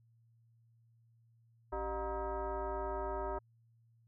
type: tone with frequency modulation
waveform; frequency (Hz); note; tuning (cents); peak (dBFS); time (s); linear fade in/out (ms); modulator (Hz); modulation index
sine; 277.2; C#4; 0; -35; 1.72-3.39; 10; 332; 2.7
effects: added 115 Hz sine -65 dBFS peak until 4.07 s